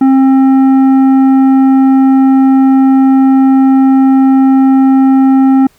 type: tone with tanh clipping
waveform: sine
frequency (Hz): 266.6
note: C4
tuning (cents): +33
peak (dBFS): -5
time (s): 0.01-5.67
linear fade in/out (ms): 5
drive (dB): 9
effects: pink hiss -49 dBFS RMS until 5.78 s